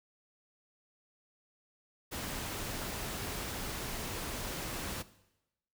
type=noise; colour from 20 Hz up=pink; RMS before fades=-39 dBFS; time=2.11-5.03 s; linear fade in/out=20 ms; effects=noise-tail reverb RT60 0.9 s tail -17 dB re dry